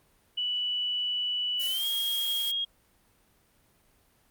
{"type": "tone with pitch glide", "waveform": "sine", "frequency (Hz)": [2960, 3265], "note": ["F#7", "G#7"], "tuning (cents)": [0, -30], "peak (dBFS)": -27, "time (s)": [0.37, 2.65], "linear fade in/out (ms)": 10, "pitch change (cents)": 170, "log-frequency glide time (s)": [1.66, 1.86]}
{"type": "noise", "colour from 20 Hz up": "blue", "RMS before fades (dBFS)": -36, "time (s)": [1.59, 2.52], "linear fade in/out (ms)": 20}
{"effects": ["pink hiss -65 dBFS RMS until 4.3 s", "Opus 32 kbps"]}